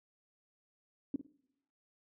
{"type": "tone with echo", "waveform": "sine", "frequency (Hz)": 277.7, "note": "C#4", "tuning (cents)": 3, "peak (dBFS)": -30, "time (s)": [1.14, 1.16], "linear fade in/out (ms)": 2, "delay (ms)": 53, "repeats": 3, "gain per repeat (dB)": -12, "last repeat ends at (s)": 1.319, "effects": ["noise-tail reverb RT60 1.0 s tail -25 dB re dry"]}